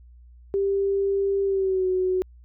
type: tone with pitch glide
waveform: sine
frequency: 394.7 to 370.4 Hz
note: G4 to F#4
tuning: +12 to +2 cents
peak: -20 dBFS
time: 0.54-2.22 s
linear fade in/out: 0 ms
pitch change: -110 cents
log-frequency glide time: 1.44-1.87 s
effects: added 60 Hz sine -46 dBFS peak until 2.44 s